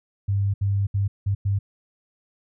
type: tone bursts at uneven times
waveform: sine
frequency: 99.5 Hz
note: G2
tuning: 26 cents sharp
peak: -19 dBFS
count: 5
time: 0.28-0.54 / 0.61-0.87 / 0.94-1.08 / 1.26-1.35 / 1.45-1.59 s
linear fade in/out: 10 ms
effects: none